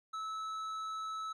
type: tone with tanh clipping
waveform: sine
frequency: 1303 Hz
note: E6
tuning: 20 cents flat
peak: -39 dBFS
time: 0.13-1.33 s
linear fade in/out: 10 ms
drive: 9 dB
effects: none